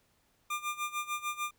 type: tone with tremolo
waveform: 25% pulse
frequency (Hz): 1200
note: D6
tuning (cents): +37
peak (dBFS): -27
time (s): 0.5-1.51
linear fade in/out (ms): 5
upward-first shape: sine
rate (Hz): 6.7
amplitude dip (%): 85
effects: pink hiss -71 dBFS RMS until 1.58 s